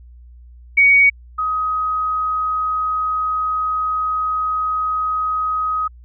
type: tone pair in turn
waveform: sine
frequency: 2245 / 1260 Hz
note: C#7 / D#6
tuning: +21 / +21 cents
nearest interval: minor seventh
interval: 1000 cents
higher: first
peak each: -8 / -17 dBFS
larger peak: first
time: 0.77-1.1 / 1.38-5.88 s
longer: second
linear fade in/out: 10 ms
effects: added 60 Hz sine -39 dBFS peak until 6.04 s